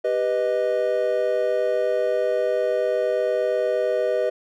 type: chord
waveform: triangle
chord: G augmented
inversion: none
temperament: equal with one note detuned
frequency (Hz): 393.6 / 493.9 / 622.3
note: G4 / B4 / D#5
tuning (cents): +7 / 0 / 0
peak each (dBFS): -25 / -21 / -21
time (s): 0.04-4.3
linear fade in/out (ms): 10
effects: none